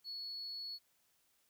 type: tone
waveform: triangle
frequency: 4387 Hz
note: C#8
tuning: 19 cents flat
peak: -39 dBFS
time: 0.04-0.79 s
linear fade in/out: 50 ms
effects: tanh soft clip ceiling -39 dBFS + white hiss -75 dBFS RMS until 1.49 s